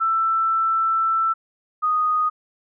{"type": "tone pair in turn", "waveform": "sine", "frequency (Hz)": [1330, 1242.3], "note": ["E6", "D#6"], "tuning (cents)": [15, -3], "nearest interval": "minor second", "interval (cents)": 118, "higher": "first", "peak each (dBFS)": -17, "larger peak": "neither", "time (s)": [[0, 1.34], [1.82, 2.3]], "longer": "first", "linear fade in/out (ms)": 20, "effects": []}